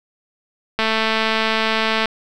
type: click train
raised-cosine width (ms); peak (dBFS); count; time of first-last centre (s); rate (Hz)
0.3; -3; 281; 0.79-2.057; 221
effects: none